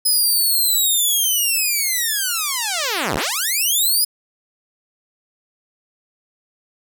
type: linear two-way sweep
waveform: 5% pulse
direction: down then up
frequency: 5080 to 54.5 to 5080 Hz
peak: -8 dBFS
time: 0.05-4.05 s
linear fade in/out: 10 ms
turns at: 3.16 s
effects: none